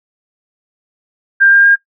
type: tone with pitch steps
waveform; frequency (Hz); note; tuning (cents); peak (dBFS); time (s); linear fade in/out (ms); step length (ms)
sine; 1593 / 1604.1 / 1615.2; G6 / G6 / G#6; +27 / +39 / -49; -5; 1.4-1.76; 20; 120
effects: noise-tail reverb RT60 0.1 s tail -17 dB re dry